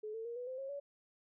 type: tone with pitch steps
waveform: sine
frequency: 428.1 / 448.6 / 470.1 / 492.6 / 516.2 / 540.9 / 566.8 Hz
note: A4 / A4 / A#4 / B4 / C5 / C#5 / C#5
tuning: -47 / +34 / +15 / -5 / -23 / -43 / +38 cents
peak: -40 dBFS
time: 0.03-0.8 s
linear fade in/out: 10 ms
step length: 110 ms
effects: none